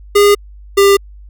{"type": "tone pair in turn", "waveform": "square", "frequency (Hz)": [408.3, 398.1], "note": ["G#4", "G4"], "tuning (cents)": [-29, 27], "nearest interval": "unison", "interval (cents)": 44, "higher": "first", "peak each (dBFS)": -6, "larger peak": "neither", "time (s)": [[0.15, 0.35], [0.77, 0.97]], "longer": "neither", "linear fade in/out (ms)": 10, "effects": ["added 50 Hz sine -33 dBFS peak until 1.29 s"]}